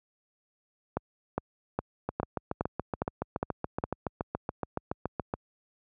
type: two click trains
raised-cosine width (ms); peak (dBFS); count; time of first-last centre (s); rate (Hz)
1; -14 / -16; 8 / 24; 0.97-3.839 / 2.09-5.339; 2.44 / 7.08
effects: high-pass 60 Hz 12 dB/octave

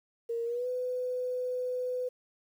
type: tone with pitch glide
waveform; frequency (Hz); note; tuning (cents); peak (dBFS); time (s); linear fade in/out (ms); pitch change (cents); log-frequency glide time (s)
sine; 465 to 501.3; A#4 to B4; -4 to +26; -30; 0.29-2.09; 10; +130; 0.45-0.67
effects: 10-bit

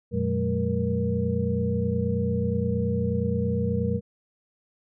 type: tone cluster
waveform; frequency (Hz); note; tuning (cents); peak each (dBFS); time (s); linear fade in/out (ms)
sine; 90 / 120.2 / 183.3 / 211.9 / 474; F#2 / B2 / F#3 / G#3 / A#4; -47 / -46 / -16 / +35 / +29; -29; 0.11-4.01; 50
effects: none

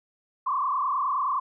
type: tone with frequency modulation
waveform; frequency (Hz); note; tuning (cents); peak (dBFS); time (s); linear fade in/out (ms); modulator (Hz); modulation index
sine; 1094; C#6; -23; -23; 0.46-1.4; 10; 29.6; 2.7
effects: none

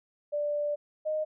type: tone pair in turn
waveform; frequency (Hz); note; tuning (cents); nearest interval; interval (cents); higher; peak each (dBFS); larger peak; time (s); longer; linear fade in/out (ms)
sine; 588 / 618.2; D5 / D#5; +2 / -11; minor second; 87; second; -27; neither; 0.32-0.76 / 1.05-1.25; first; 20
effects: none

